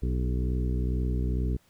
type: harmonic tone with a mistuned harmonic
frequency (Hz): 62.2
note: B1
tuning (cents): +13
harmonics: 1 / 2 / 3 / 4 / 5 / 6 / 7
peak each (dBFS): -26 / -32 / -36 / -38 / -40 / -42 / -43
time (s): 0.02-1.57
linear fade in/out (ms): 10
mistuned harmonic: 6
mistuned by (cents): +27
effects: pink hiss -64 dBFS RMS until 1.69 s